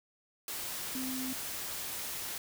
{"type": "tone in noise", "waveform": "sine", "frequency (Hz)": 259.2, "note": "C4", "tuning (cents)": -16, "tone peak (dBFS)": -36, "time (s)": [0.95, 1.33], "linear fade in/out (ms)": 2, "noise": "white", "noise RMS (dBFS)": -39, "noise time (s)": [0.48, 2.38], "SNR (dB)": 0, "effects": []}